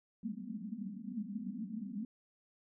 pink band-pass noise, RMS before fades -42 dBFS, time 0.23-2.05 s, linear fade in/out 2 ms, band 190 to 250 Hz, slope 96 dB/octave, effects none

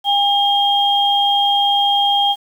sine tone pair together, 807 / 3225 Hz, G#5 / G7, -50 / +48 cents, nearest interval 2 octaves, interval 2398 cents, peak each -15 / -15 dBFS, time 0.04-2.36 s, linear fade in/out 50 ms, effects 7-bit

